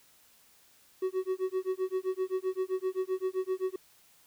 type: tone with tremolo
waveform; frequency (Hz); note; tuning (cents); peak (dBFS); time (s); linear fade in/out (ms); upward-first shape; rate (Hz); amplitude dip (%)
triangle; 374.7; F#4; +22; -24; 1.02-3.76; 5; sine; 7.7; 100
effects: white hiss -62 dBFS RMS until 4.26 s